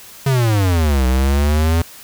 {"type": "exponential two-way sweep", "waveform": "square", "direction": "down then up", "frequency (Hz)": [140, 62.6, 84.5], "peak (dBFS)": -13, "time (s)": [0.26, 1.82], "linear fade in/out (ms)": 5, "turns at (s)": 1.06, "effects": ["white hiss -39 dBFS RMS until 2.03 s"]}